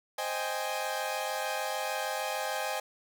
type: chord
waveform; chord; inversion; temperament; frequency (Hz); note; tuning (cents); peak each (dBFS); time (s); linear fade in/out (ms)
sawtooth; Ab major seventh; first; equal; 523.3 / 622.3 / 784 / 830.6; C5 / Eb5 / G5 / Ab5; 0 / 0 / 0 / 0; -34 / -33 / -34 / -32; 0.18-2.8; 5
effects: none